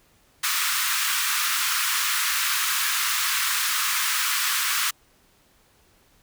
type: high-pass noise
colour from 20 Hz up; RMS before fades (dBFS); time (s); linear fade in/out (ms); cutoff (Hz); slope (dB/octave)
pink; -24; 0.43-4.91; 10; 1100; 48
effects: pink hiss -60 dBFS RMS until 6.22 s